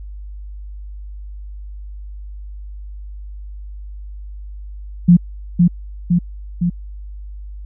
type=tone with echo; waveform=sine; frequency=174.61 Hz; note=F3; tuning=in tune; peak=-4 dBFS; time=5.08-5.17 s; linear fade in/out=10 ms; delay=510 ms; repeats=3; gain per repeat=-3 dB; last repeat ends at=6.7 s; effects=added 50 Hz sine -29 dBFS peak until 7.65 s